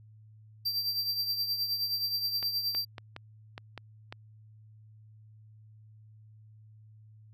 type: tone with tremolo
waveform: square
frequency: 4701 Hz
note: D8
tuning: 1 cent sharp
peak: -27 dBFS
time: 0.65-2.85 s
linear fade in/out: 10 ms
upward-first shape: triangle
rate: 9.5 Hz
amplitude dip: 65%
type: clicks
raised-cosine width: 0.3 ms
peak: -24 dBFS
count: 7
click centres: 2.428 / 2.749 / 2.982 / 3.164 / 3.579 / 3.777 / 4.125 s
effects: added 108 Hz sine -52 dBFS peak until 7.33 s